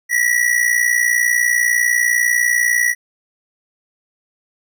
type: ring-modulated tone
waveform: square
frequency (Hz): 1933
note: B6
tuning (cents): -38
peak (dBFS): -11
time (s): 0.09-2.95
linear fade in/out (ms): 50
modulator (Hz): 30
effects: none